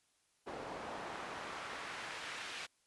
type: noise with band-pass filter sweep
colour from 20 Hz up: pink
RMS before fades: -45 dBFS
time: 0.46-2.67 s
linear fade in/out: 20 ms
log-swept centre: 600 to 2600 Hz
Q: 0.89
effects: white hiss -75 dBFS RMS until 2.86 s + resampled to 24000 Hz